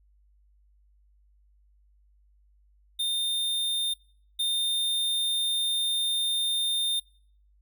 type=tone pair in turn; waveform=square; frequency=3630 / 3630 Hz; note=A#7 / A#7; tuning=-47 / -47 cents; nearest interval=unison; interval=0 cents; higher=neither; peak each=-26 / -25 dBFS; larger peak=second; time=2.99-3.94 / 4.39-7 s; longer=second; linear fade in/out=10 ms; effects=noise-tail reverb RT60 0.6 s tail -26 dB re dry + added 50 Hz sine -59 dBFS peak until 7.61 s